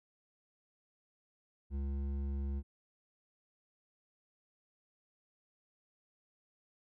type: tone with hard clipping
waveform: sine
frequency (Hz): 69.3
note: C#2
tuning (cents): 0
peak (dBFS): -36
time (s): 1.7-2.63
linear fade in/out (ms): 50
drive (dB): 9
effects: none